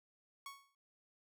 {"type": "tone with exponential decay", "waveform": "sawtooth", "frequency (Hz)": 1108.7, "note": "C#6", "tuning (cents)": 0, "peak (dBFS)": -40, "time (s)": [0.46, 0.75], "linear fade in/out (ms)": 2, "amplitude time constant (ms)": 63, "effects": []}